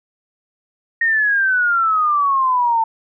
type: exponential sweep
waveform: sine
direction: down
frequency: 1864.7 to 892 Hz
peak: -13 dBFS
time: 1.01-2.84 s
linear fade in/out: 5 ms
effects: none